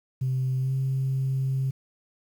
sine tone with pitch glide, 130 to 133.27 Hz, C3 to C3, -11 to +32 cents, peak -22 dBFS, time 0.21-1.71 s, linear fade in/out 10 ms, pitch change +43 cents, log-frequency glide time 0.59-0.72 s, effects tanh soft clip ceiling -19 dBFS + 9-bit

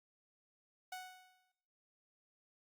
sawtooth tone with exponential decay, 740 Hz, F#5, in tune, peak -38 dBFS, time 0.92-1.52 s, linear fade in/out 5 ms, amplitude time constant 130 ms, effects noise-tail reverb RT60 1.0 s tail -20 dB re dry + Opus 48 kbps

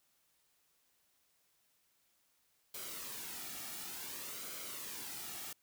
white noise with flanger, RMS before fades -45 dBFS, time 2.74-5.53 s, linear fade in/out 5 ms, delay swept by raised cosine 1.1 to 1.98 ms, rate 0.56 Hz, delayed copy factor -0.5, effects white hiss -75 dBFS RMS until 5.62 s

